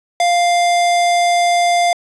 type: tone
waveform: square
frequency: 698.5 Hz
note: F5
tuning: in tune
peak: -12 dBFS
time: 0.2-1.93 s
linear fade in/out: 2 ms
effects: resampled to 22050 Hz + 7-bit